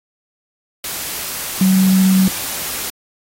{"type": "tone in noise", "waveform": "sine", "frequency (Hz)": 189.3, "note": "F#3", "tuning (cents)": 40, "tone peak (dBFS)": -9, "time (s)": [1.61, 2.28], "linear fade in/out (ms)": 2, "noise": "white", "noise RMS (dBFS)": -24, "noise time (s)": [0.84, 2.9], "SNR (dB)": 12, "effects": ["AAC 48 kbps"]}